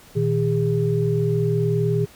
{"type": "tone cluster", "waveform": "sine", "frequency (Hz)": [117.9, 157.6, 407.7], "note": ["A#2", "D#3", "G#4"], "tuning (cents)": [20, 23, -32], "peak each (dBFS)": -22, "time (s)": [0.15, 2.06], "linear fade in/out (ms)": 20, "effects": ["pink hiss -48 dBFS RMS until 2.15 s"]}